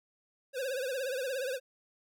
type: tone with vibrato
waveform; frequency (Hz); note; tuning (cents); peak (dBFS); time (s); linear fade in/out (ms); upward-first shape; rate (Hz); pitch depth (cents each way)
square; 523.3; C5; 0; -33; 0.53-1.6; 50; triangle; 17; 130
effects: none